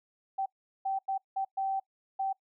sine tone bursts at uneven times, 775 Hz, G5, 20 cents flat, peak -28 dBFS, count 6, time 0.38-0.46 / 0.85-0.99 / 1.08-1.18 / 1.36-1.45 / 1.57-1.8 / 2.19-2.33 s, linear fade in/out 10 ms, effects noise-tail reverb RT60 0.1 s tail -23 dB re dry

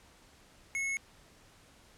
square tone, 2186 Hz, C#7, 25 cents flat, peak -32 dBFS, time 0.75-0.97 s, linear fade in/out 0 ms, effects pink hiss -60 dBFS RMS until 1.97 s + low-pass 10000 Hz 12 dB/octave

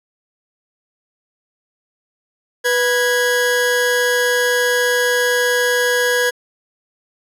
40% pulse tone pair together, 491.3 / 1652.5 Hz, B4 / G#6, -9 / -9 cents, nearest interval octave + major sixth, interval 2100 cents, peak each -16 dBFS, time 2.64-6.31 s, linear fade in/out 20 ms, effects resampled to 32000 Hz

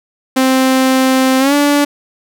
sawtooth tone with pitch glide, 261.6 to 288.6 Hz, C4 to D4, 0 to -30 cents, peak -5 dBFS, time 0.36-1.85 s, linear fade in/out 10 ms, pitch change +170 cents, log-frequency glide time 1.39-1.54 s, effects none

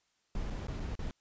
brown noise with dropouts, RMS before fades -37 dBFS, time 0.35-1.11 s, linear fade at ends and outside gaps 1 ms, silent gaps 0.501-0.505 / 0.67-0.682 / 0.798-0.802 / 0.954-0.992 s, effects white hiss -75 dBFS RMS until 1.2 s + resampled to 16000 Hz

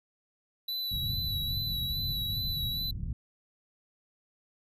square tone with vibrato, 3951 Hz, B7, in tune, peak -32 dBFS, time 0.68-2.91 s, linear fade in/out 5 ms, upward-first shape sine, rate 2.4 Hz, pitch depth 27 cents each way
white low-pass noise, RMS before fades -36 dBFS, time 0.91-3.13 s, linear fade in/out 2 ms, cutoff 140 Hz, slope 24 dB/octave
effects none

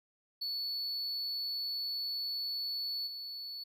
triangle tone with level steps, 4435 Hz, C#8, in tune, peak -33 / -39 dBFS, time 0.41-3.64 s, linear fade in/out 10 ms, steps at 3.06 s, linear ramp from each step 20 ms, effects none

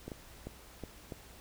clicks, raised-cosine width 2 ms, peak -27 dBFS, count 5, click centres 0.08 / 0.118 / 0.47 / 0.837 / 1.122 s, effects added 60 Hz sine -58 dBFS peak until 1.4 s + pink hiss -55 dBFS RMS until 1.4 s

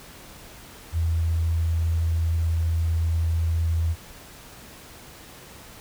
sine tone, 82.41 Hz, E2, in tune, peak -20 dBFS, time 0.92-3.96 s, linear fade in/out 50 ms, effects pink hiss -45 dBFS RMS until 5.8 s

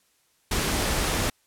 pink noise, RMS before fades -25 dBFS, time 0.51-1.3 s, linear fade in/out 5 ms, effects white hiss -66 dBFS RMS until 1.46 s + low-pass 12000 Hz 12 dB/octave

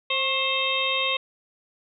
harmonic tone with a mistuned harmonic, 528 Hz, C5, 16 cents sharp, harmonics 1 / 2 / 4 / 5 / 6 / 7, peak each -31 / -30 / -31 / -27 / -29 / -28 dBFS, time 0.1-1.17 s, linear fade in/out 5 ms, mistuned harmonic 2, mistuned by +50 cents, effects none

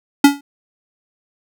square tone with exponential decay, 283.3 Hz, C#4, 38 cents sharp, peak -3 dBFS, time 0.24-0.41 s, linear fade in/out 5 ms, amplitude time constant 35 ms, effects none

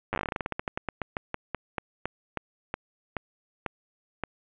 slowing click train, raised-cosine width 0.5 ms, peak -14 dBFS, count 30, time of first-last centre 0.13-4.237 s, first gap 9 ms, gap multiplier 1.16, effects resampled to 8000 Hz + 9-bit

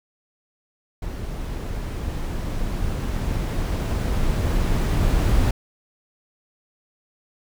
brown noise with level ramp, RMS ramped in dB -30 to -18 dBFS, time 1.02-5.51 s, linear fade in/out 5 ms, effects none

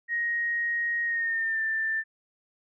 sine tone with pitch glide, 1877 to 1778.8 Hz, A#6 to A6, +11 to +18 cents, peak -25 dBFS, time 0.08-2.04 s, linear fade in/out 50 ms, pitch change -93 cents, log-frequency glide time 1.04-1.62 s, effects none

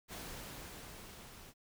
pink noise with level ramp, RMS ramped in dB -45 to -55 dBFS, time 0.08-1.54 s, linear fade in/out 50 ms, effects none

